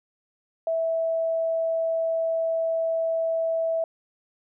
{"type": "tone", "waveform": "sine", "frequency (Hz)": 655, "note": "E5", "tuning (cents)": -11, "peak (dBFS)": -22, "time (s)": [0.67, 3.84], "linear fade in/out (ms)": 2, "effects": []}